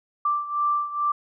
sine beating tone pair, 1174.7 / 1177 Hz, D6 / D6, 0 / +3 cents, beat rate 2.3 Hz, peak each -23 / -27 dBFS, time 0.25-1.12 s, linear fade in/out 5 ms, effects none

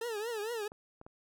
40% pulse tone with vibrato, 443.6 Hz, A4, 14 cents sharp, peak -34 dBFS, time 0.01-0.68 s, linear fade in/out 5 ms, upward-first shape triangle, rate 4.4 Hz, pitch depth 170 cents each way
clicks, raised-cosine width 1 ms, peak -35 dBFS, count 3, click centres 0.719 / 1.014 / 1.065 s
effects none

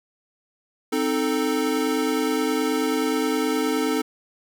square chord, A diminished, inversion first, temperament equal, 261.6 / 311.1 / 440 Hz, C4 / Eb4 / A4, 0 / 0 / 0 cents, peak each -26 dBFS, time 0.92-4.02 s, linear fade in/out 10 ms, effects none

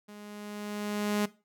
sawtooth tone with level ramp, 207.7 Hz, G#3, in tune, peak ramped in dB -42 to -21 dBFS, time 0.08-1.26 s, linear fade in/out 10 ms, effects noise-tail reverb RT60 0.3 s tail -18 dB re dry

